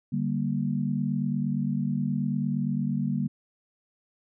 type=chord; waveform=sine; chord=G minor; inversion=second; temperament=just; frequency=147 / 196 / 235.2 Hz; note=D3 / G3 / Bb3; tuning=+2 / 0 / +16 cents; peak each=-29 dBFS; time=0.12-3.28 s; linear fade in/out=10 ms; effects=none

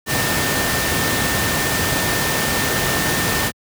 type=tone in noise; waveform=sine; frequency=1800 Hz; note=A6; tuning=39 cents sharp; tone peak=-25 dBFS; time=0.06-3.52 s; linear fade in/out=50 ms; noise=pink; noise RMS=-19 dBFS; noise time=0.06-3.52 s; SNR=-9 dB; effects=high-pass 80 Hz 12 dB/octave

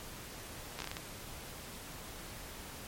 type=slowing click train; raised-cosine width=0.2 ms; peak=-21 dBFS; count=7; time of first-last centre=0.79-0.969 s; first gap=13 ms; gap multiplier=1.33; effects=pink hiss -47 dBFS RMS until 2.87 s + MP3 64 kbps

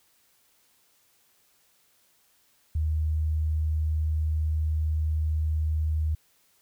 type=tone; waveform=sine; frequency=77.78 Hz; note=D#2; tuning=in tune; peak=-23 dBFS; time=2.75-6.15 s; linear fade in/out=5 ms; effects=white hiss -65 dBFS RMS until 6.61 s

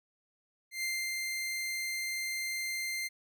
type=tone with ADSR envelope; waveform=sawtooth; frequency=2093 Hz; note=C7; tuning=in tune; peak=-28 dBFS; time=0.71-3.09 s; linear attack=120 ms; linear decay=290 ms; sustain=-2 dB; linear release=26 ms; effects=none

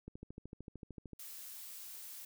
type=click train; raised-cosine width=3 ms; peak=-34 dBFS; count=15; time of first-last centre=0.08-1.133 s; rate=13.3 Hz
type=noise; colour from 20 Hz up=blue; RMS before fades=-49 dBFS; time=1.19-2.25 s; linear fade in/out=5 ms
effects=none

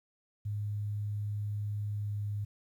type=tone with pitch glide; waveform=sine; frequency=103.83 to 103.17 Hz; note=G#2 to G#2; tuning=0 to -11 cents; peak=-32 dBFS; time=0.45-2.45 s; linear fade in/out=10 ms; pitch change=-11 cents; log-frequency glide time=1.93-2.16 s; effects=11-bit

